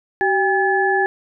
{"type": "tone cluster", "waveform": "sine", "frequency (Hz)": [381.4, 802, 1717], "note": ["G4", "G5", "A6"], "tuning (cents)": [-47, 39, -43], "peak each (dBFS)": -19, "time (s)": [0.21, 1.06], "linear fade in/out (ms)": 0, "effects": []}